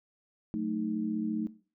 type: chord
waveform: sine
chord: D# diminished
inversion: first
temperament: equal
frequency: 185 / 220 / 311.1 Hz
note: F#3 / A3 / D#4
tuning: 0 / 0 / 0 cents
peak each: -38 / -32 / -35 dBFS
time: 0.54-1.47 s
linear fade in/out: 0 ms
effects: noise-tail reverb RT60 0.4 s tail -18 dB re dry